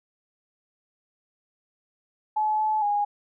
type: tone with pitch steps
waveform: sine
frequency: 857 / 862 / 823 Hz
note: A5 / A5 / G#5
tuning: -46 / -36 / -16 cents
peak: -21 dBFS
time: 2.36-3.05 s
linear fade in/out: 10 ms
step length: 230 ms
effects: none